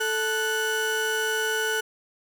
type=tone pair together; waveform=35% pulse; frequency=439 / 1480 Hz; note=A4 / F#6; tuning=-4 / 0 cents; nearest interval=octave + major sixth; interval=2104 cents; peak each=-26 / -24 dBFS; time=0-1.81 s; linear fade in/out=10 ms; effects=none